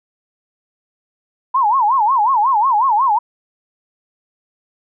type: tone with vibrato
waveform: sine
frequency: 950 Hz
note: A#5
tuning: 33 cents sharp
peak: -11 dBFS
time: 1.54-3.19 s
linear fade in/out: 10 ms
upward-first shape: sine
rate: 5.5 Hz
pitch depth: 250 cents each way
effects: none